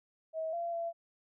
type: tone with pitch steps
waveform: sine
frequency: 641 / 683 / 675 Hz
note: E5 / F5 / E5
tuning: -49 / -39 / +41 cents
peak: -33 dBFS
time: 0.33-0.93 s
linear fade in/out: 50 ms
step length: 200 ms
effects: none